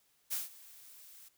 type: noise with ADSR envelope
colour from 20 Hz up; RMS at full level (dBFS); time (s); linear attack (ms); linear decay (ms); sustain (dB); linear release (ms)
blue; -34; 0.3-1.29; 28; 160; -21; 13
effects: white hiss -72 dBFS RMS until 1.37 s